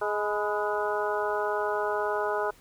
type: harmonic tone with a mistuned harmonic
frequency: 209.1 Hz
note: G#3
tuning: 12 cents sharp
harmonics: 2 / 3 / 4 / 5 / 6 / 7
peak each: -30 / -32 / -33 / -34 / -35 / -35 dBFS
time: 0.01-2.51 s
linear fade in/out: 10 ms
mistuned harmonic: 5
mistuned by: -71 cents
effects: pink hiss -57 dBFS RMS until 2.6 s